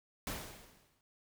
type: noise with exponential decay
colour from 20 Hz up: pink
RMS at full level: -38 dBFS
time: 0.27-1.01 s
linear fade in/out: 1 ms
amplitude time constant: 160 ms
effects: none